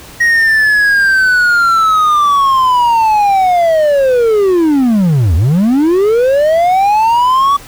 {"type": "linear two-way sweep", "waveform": "triangle", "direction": "down then up", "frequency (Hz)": [1890, 73.42, 1148], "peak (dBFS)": -5, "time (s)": [0.2, 7.57], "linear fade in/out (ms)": 10, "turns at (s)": 5.35, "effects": ["pink hiss -34 dBFS RMS until 7.67 s"]}